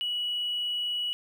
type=tone with hard clipping; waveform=sine; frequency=2931 Hz; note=F#7; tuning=17 cents flat; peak=-28 dBFS; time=0.01-1.13 s; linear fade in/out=0 ms; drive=1 dB; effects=none